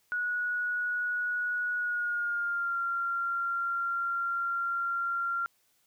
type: tone with pitch glide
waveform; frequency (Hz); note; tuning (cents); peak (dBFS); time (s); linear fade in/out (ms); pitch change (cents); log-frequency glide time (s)
sine; 1461 to 1381.4; F#6 to F6; -22 to -19; -28; 0.12-5.46; 0; -97; 1.76-2.78
effects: white hiss -70 dBFS RMS until 5.86 s